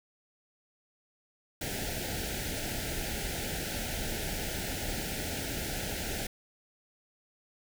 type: band-stop noise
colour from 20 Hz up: pink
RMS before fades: -35 dBFS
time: 1.61-6.27 s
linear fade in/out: 5 ms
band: 870 to 1400 Hz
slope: 96 dB/octave
effects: none